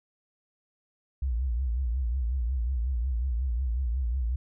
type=tone with vibrato; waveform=sine; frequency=61.74 Hz; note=B1; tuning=in tune; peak=-25 dBFS; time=1.22-4.36 s; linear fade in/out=5 ms; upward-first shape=triangle; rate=5.5 Hz; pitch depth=190 cents each way; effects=none